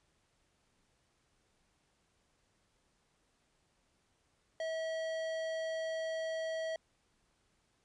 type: tone with tanh clipping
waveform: sine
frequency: 645 Hz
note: E5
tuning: 38 cents flat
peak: -37 dBFS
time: 4.6-6.76 s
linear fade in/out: 2 ms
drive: 16 dB
effects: pink hiss -75 dBFS RMS until 7.84 s + resampled to 22050 Hz